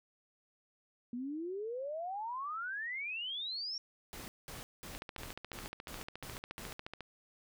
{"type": "exponential sweep", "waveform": "sine", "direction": "up", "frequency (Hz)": [234.6, 5600], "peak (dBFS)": -37, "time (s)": [1.13, 3.78], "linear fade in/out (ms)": 2}
{"type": "noise bursts", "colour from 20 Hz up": "pink", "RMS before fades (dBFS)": -47, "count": 8, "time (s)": [4.13, 6.73], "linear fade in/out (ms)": 0, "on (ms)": 150, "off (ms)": 200}
{"type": "click train", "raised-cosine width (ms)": 0.3, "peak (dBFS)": -27, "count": 30, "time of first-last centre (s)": [4.95, 7.007], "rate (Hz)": 14.1}
{"effects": []}